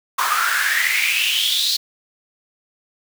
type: noise with high-pass filter sweep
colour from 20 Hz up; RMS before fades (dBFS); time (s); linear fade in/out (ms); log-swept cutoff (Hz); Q
pink; -19; 0.18-1.77; 10; 1100 to 4300; 7.3
effects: none